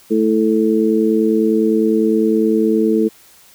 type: harmonic tone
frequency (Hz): 109.8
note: A2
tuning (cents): -3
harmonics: 2 / 3 / 4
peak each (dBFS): -16 / -16 / -16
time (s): 0.1-3.09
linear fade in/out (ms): 20
effects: white hiss -47 dBFS RMS until 3.54 s